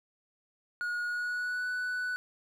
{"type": "tone with pitch glide", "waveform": "triangle", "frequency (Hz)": [1445, 1487.3], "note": ["F#6", "F#6"], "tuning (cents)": [-41, 9], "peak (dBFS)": -29, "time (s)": [0.81, 2.16], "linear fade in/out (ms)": 0, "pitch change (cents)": 50, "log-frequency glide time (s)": [1.05, 1.68], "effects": []}